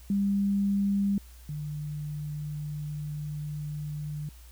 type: tone pair in turn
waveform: sine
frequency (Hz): 199.4 / 149.38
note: G3 / D3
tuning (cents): +30 / +30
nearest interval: perfect fourth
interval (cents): 500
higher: first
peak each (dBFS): -23 / -32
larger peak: first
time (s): 0.1-1.18 / 1.49-4.29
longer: second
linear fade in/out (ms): 2
effects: added 60 Hz sine -47 dBFS peak until 4.51 s + white hiss -57 dBFS RMS until 4.51 s